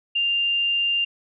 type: tone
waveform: sine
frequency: 2794 Hz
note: F7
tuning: in tune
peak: -19 dBFS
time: 0.15-1.05 s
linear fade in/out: 10 ms
effects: none